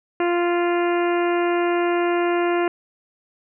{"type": "harmonic tone", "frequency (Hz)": 348, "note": "F4", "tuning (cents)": -6, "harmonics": [1, 2, 3, 4, 5, 6, 7, 8], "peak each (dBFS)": [-19, -25, -29, -31, -33, -35, -36, -37], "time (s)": [0.2, 2.68], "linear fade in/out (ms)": 2, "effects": []}